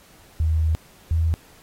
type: tone pair in turn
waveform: sine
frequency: 79.4 / 81.44 Hz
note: D#2 / E2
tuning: +36 / -20 cents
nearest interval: unison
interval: 44 cents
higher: second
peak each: -17 dBFS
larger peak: neither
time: 0.4-0.75 / 1.11-1.34 s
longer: first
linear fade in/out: 0 ms
effects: pink hiss -52 dBFS RMS until 1.62 s + AAC 48 kbps